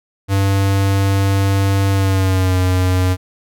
square tone with pitch glide, 98 to 91.97 Hz, G2 to F#2, 0 to -10 cents, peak -13 dBFS, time 0.28-3.17 s, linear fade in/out 50 ms, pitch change -110 cents, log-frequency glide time 1.91-2.57 s, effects none

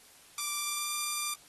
5% pulse tone with pitch glide, 1174.7 to 1189 Hz, D6 to D6, 0 to +21 cents, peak -22 dBFS, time 0.38-1.34 s, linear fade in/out 2 ms, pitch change +21 cents, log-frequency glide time 0.56-0.95 s, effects white hiss -57 dBFS RMS until 1.48 s + AAC 32 kbps

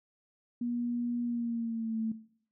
sine tone with pitch glide, 240 to 222.6 Hz, B3 to A3, -49 to +20 cents, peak -30 dBFS, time 0.61-2.12 s, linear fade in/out 5 ms, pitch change -131 cents, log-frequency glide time 1.23-1.97 s, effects noise-tail reverb RT60 0.6 s tail -17 dB re dry

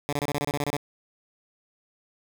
10% pulse tone bursts, 144.7 Hz, D3, 25 cents flat, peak -17 dBFS, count 11, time 0.09-0.766 s, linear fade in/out 0 ms, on 36 ms, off 28 ms, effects none

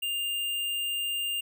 square tone, 2803 Hz, F7, 6 cents sharp, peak -29 dBFS, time 0.02-1.41 s, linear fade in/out 10 ms, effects none

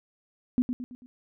sine tone with echo, 248.3 Hz, B3, 9 cents sharp, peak -19 dBFS, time 0.58-0.62 s, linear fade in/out 0 ms, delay 110 ms, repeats 4, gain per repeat -7 dB, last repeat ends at 1.06 s, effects none

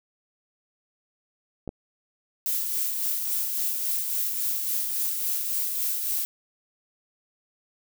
clicks, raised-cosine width 2 ms, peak -21 dBFS, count 2, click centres 1.677 / 1.691 s
violet noise with tremolo, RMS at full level -26 dBFS, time 2.46-6.25 s, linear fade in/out 0 ms, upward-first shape sine, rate 3.6 Hz, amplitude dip 35%
effects none

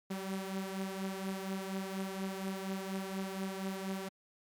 sawtooth beating tone pair, 190.9 / 195.1 Hz, G3 / G3, -46 / -8 cents, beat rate 4.2 Hz, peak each -34 / -38 dBFS, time 0.1-4.09 s, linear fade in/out 10 ms, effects MP3 96 kbps

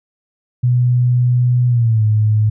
sine tone with pitch glide, 123.47 to 107.49 Hz, B2 to A2, 0 to -40 cents, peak -10 dBFS, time 0.63-2.5 s, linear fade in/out 10 ms, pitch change -240 cents, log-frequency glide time 1.68-2.04 s, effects none

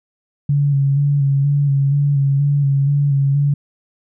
sine tone with vibrato, 140.8 Hz, C#3, 27 cents sharp, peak -12 dBFS, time 0.49-3.54 s, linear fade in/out 5 ms, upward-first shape square, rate 2.1 Hz, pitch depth 28 cents each way, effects none

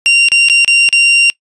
40% pulse tone with dropouts, 2769 Hz, F7, 15 cents flat, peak -4 dBFS, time 0.06-1.3 s, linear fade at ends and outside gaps 0 ms, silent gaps 0.286-0.318 / 0.486-0.498 / 0.647-0.678 / 0.889-0.927 s, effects noise-tail reverb RT60 0.1 s tail -23 dB re dry + resampled to 22050 Hz

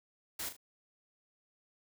white noise with echo, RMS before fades -39 dBFS, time 0.39-0.49 s, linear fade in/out 5 ms, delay 38 ms, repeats 2, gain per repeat -9 dB, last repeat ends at 0.566 s, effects none

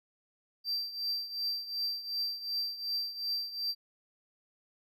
triangle tone with tremolo, 4695 Hz, D8, 1 cent flat, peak -28 dBFS, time 0.64-3.75 s, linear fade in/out 50 ms, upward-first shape triangle, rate 2.7 Hz, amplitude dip 80%, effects none

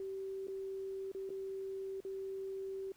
sine tone with dropouts, 386.2 Hz, G4, 26 cents flat, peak -39 dBFS, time 0-2.92 s, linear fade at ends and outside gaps 2 ms, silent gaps 0.471-0.482 / 1.117-1.148 / 1.293-1.302 / 2.004-2.049 s, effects pink hiss -67 dBFS RMS until 2.96 s

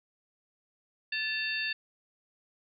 harmonic tone with a mistuned harmonic, 900 Hz, A5, 39 cents sharp, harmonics 2 / 3 / 4 / 5, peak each -34 / -33 / -40 / -39 dBFS, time 1.12-1.73 s, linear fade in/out 5 ms, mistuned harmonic 2, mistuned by -57 cents, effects none

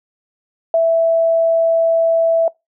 sine tone, 660 Hz, E5, 2 cents sharp, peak -10 dBFS, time 0.74-2.48 s, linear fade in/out 2 ms, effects noise-tail reverb RT60 0.2 s tail -24 dB re dry

